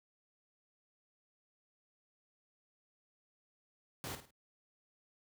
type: noise with echo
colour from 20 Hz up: pink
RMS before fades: -42 dBFS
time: 4.04-4.15 s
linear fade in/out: 0 ms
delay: 52 ms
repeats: 3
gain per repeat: -9 dB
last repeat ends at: 4.306 s
effects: high-pass 80 Hz 12 dB/octave

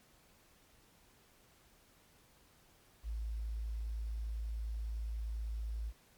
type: tone with quantisation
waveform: sine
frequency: 55 Hz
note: A1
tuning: in tune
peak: -36 dBFS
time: 3.03-5.93 s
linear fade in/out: 50 ms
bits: 11
effects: pink hiss -66 dBFS RMS until 6.17 s + MP3 96 kbps

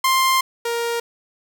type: tone pair in turn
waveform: sawtooth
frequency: 1052 / 468.6 Hz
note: C6 / A#4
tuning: +9 / +9 cents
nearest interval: octave + major second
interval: 1400 cents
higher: first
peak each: -11 / -17 dBFS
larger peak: first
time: 0.04-0.41 / 0.65-1 s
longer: first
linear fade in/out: 5 ms
effects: none

